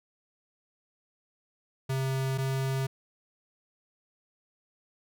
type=tone pair in turn; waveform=square; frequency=133.2 / 133.73 Hz; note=C3 / C3; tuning=+31 / +38 cents; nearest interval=unison; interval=7 cents; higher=second; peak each=-28 dBFS; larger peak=neither; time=1.89-2.38 / 2.38-2.87 s; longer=neither; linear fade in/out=10 ms; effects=none